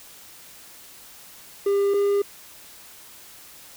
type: tone pair in turn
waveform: triangle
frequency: 400 / 403.2 Hz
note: G4 / G4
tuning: +35 / +49 cents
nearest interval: unison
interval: 14 cents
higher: second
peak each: -16 dBFS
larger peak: neither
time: 1.66-1.94 / 1.94-2.22 s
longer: neither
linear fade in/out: 5 ms
effects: white hiss -46 dBFS RMS until 3.76 s